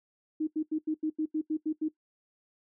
sine tone bursts, 311.1 Hz, D#4, in tune, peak -26 dBFS, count 10, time 0.4-1.886 s, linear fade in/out 10 ms, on 73 ms, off 84 ms, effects noise-tail reverb RT60 0.1 s tail -17 dB re dry

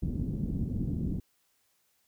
white low-pass noise, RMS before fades -32 dBFS, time 0.02-1.2 s, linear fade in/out 5 ms, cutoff 240 Hz, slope 24 dB/octave, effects white hiss -72 dBFS RMS until 2.07 s

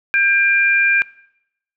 sine tone pair together, 1598.4 / 2388 Hz, G6 / D7, +33 / +28 cents, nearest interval perfect fifth, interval 695 cents, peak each -15 dBFS, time 0.14-1.02 s, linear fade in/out 0 ms, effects noise-tail reverb RT60 0.8 s tail -21 dB re dry

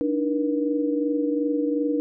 sine tone cluster, 293 / 315.7 / 479.5 Hz, D4 / D#4 / A#4, -4 / +25 / +49 cents, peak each -23 / -29 / -26 dBFS, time 0.01-2 s, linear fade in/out 0 ms, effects none

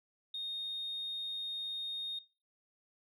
sine tone, 3699 Hz, A#7, 14 cents flat, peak -36 dBFS, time 0.34-2.19 s, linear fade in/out 5 ms, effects noise-tail reverb RT60 0.3 s tail -19 dB re dry + tanh soft clip ceiling -33 dBFS

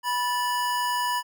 square tone pair together, 980 / 1746.2 Hz, B5 / A6, -14 / -14 cents, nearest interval minor seventh, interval 1000 cents, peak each -25 / -33 dBFS, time 0.03-1.23 s, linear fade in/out 50 ms, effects none

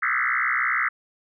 sine tone with frequency modulation, 1661.2 Hz, G#6, in tune, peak -20 dBFS, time 0.02-0.89 s, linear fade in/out 10 ms, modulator 63.1 Hz, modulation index 6.8, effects none

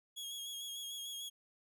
sawtooth tone with vibrato, 3300 Hz, G#7, 12 cents flat, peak -39 dBFS, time 0.16-1.3 s, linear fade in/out 20 ms, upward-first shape square, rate 6.7 Hz, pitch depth 24 cents each way, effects none

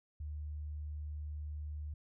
sine tone, 75 Hz, D2, 37 cents sharp, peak -39 dBFS, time 0.2-1.94 s, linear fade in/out 5 ms, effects none

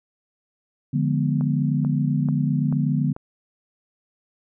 sine chord, D diminished seventh, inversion none, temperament equal, 146.83 / 174.61 / 207.7 / 246.9 Hz, D3 / F3 / Ab3 / Cb4, 0 / 0 / 0 / 0 cents, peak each -21 / -27 / -27 / -25 dBFS, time 0.93-3.13 s, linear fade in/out 10 ms
click train, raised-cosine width 1 ms, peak -23 dBFS, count 5, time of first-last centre 1.41-3.164 s, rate 2.28 Hz
effects none

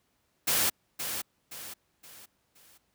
white noise with echo, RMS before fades -26 dBFS, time 0.47-0.7 s, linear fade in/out 10 ms, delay 520 ms, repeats 4, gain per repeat -8 dB, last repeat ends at 2.78 s, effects pink hiss -73 dBFS RMS until 2.94 s + high-pass 60 Hz 12 dB/octave

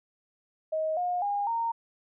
sine tone with pitch steps, 630 / 715.4 / 812.3 / 922.4 Hz, D#5 / F5 / G#5 / A#5, +21 / +41 / -39 / -19 cents, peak -26 dBFS, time 0.72-1.72 s, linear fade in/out 10 ms, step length 250 ms, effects none

